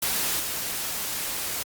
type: noise with level steps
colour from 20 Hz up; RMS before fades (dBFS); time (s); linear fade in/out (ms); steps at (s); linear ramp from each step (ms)
white; -26 / -30; 0.02-1.63; 5; 0.39; 10
effects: Opus 48 kbps